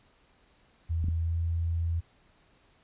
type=tone with pitch glide; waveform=sine; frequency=82.41 to 83.61 Hz; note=E2 to E2; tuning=0 to +25 cents; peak=-26 dBFS; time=0.89-2.01 s; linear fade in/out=20 ms; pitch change=+25 cents; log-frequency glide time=1.2-1.37 s
type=clicks; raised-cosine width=5 ms; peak=-23 dBFS; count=2; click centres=1.042 / 1.085 s
effects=pink hiss -64 dBFS RMS until 2.83 s + resampled to 8000 Hz